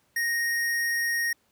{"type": "tone", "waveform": "square", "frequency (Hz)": 1864.7, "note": "A#6", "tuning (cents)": 0, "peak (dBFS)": -25, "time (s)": [0.16, 1.33], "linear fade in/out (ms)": 5, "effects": ["pink hiss -68 dBFS RMS until 1.51 s", "high-pass 80 Hz 12 dB/octave"]}